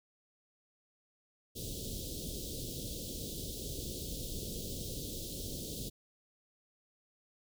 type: band-stop noise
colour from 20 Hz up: pink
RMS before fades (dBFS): -41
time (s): 1.55-5.9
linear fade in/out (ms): 20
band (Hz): 550 to 3300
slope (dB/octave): 48
effects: none